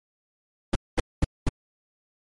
brown noise bursts, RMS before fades -19 dBFS, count 4, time 0.73-1.49 s, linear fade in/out 5 ms, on 25 ms, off 220 ms, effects MP3 48 kbps

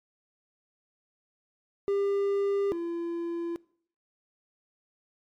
triangle tone pair in turn, 399.3 / 339.5 Hz, G4 / F4, +32 / -49 cents, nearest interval minor third, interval 281 cents, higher first, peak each -22 / -28 dBFS, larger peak first, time 1.88-2.72 / 2.72-3.56 s, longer neither, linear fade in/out 0 ms, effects noise-tail reverb RT60 0.6 s tail -22 dB re dry + MP3 64 kbps

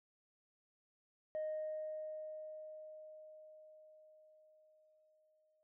sine tone with exponential decay, 620 Hz, D#5, 6 cents flat, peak -35 dBFS, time 1.35-5.63 s, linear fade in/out 0 ms, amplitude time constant 930 ms, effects noise-tail reverb RT60 0.1 s tail -20 dB re dry + tanh soft clip ceiling -35 dBFS

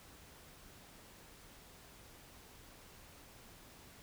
silence, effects pink hiss -58 dBFS RMS until 4.02 s

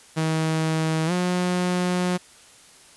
sawtooth tone with pitch glide, 159.3 to 179.84 Hz, D#3 to F#3, +41 to -49 cents, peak -17 dBFS, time 0.16-2.18 s, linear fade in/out 20 ms, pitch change +210 cents, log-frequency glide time 1.06-1.12 s, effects white hiss -50 dBFS RMS until 2.96 s + resampled to 24000 Hz

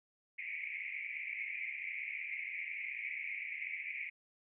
pink band-pass noise, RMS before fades -42 dBFS, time 0.38-4.1 s, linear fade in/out 10 ms, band 2100 to 2400 Hz, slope 96 dB/octave, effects none

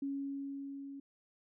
sine tone with level ramp, 277.2 Hz, C#4, in tune, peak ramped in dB -34 to -44 dBFS, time 0.02-1 s, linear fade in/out 5 ms, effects none

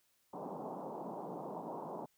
white band-pass noise, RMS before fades -44 dBFS, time 0.33-2.06 s, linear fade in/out 5 ms, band 150 to 970 Hz, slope 48 dB/octave, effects white hiss -75 dBFS RMS until 2.17 s

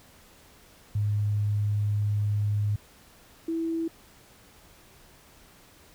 sine tone pair in turn, 103.83 / 328.5 Hz, G#2 / E4, 0 / -6 cents, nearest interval octave + minor sixth, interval 1994 cents, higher second, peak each -23 / -26 dBFS, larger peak first, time 0.95-2.76 / 3.48-3.88 s, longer first, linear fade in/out 5 ms, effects pink hiss -55 dBFS RMS until 5.94 s

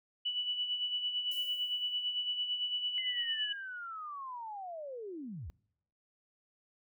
sine tone with tremolo, 2960 Hz, F#7, in tune, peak -30 dBFS, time 0.25-3.53 s, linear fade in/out 10 ms, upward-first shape sine, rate 8.9 Hz, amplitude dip 55%
violet noise with exponential decay, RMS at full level -46 dBFS, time 1.31-2.23 s, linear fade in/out 5 ms, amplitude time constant 200 ms
sine linear sweep, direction down, 2085 to 57.3 Hz, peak -40 dBFS, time 2.98-5.5 s, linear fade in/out 0 ms
effects noise-tail reverb RT60 0.8 s tail -26 dB re dry

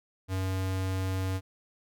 square tone, 94.4 Hz, F#2, 35 cents sharp, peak -29 dBFS, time 0.28-1.41 s, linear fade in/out 50 ms, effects none

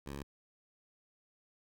10% pulse tone, 70 Hz, C#2, 18 cents sharp, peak -33 dBFS, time 0.06-0.23 s, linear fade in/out 5 ms, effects none

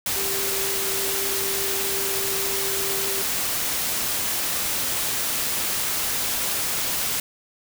sine tone in noise, 392 Hz, G4, in tune, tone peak -31 dBFS, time 0.16-3.22 s, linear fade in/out 2 ms, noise white, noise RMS -25 dBFS, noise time 0.06-7.2 s, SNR -9 dB, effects none

